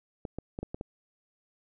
clicks, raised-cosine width 2 ms, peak -22 dBFS, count 6, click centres 0.252 / 0.386 / 0.589 / 0.63 / 0.745 / 0.811 s, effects none

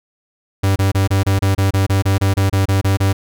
45% pulse tone bursts, 97.3 Hz, G2, 12 cents flat, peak -12 dBFS, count 16, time 0.63-3.13 s, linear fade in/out 10 ms, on 130 ms, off 28 ms, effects none

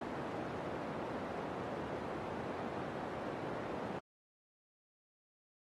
white band-pass noise, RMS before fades -42 dBFS, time 0.01-3.99 s, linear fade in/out 5 ms, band 130 to 690 Hz, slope 12 dB/octave, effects AAC 32 kbps

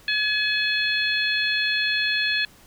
harmonic tone, 850 Hz, G#5, 40 cents sharp, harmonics 2 / 3 / 4 / 5, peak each -24 / -26 / -27 / -28 dBFS, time 0.08-2.45 s, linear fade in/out 2 ms, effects pink hiss -52 dBFS RMS until 2.66 s

